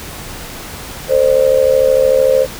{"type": "tone with amplitude modulation", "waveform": "sine", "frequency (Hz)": 523.3, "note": "C5", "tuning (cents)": 0, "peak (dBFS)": -4, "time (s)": [1.08, 2.47], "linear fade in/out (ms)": 50, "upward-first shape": "sine", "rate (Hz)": 73.3, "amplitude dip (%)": 85, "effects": ["pink hiss -29 dBFS RMS until 2.59 s"]}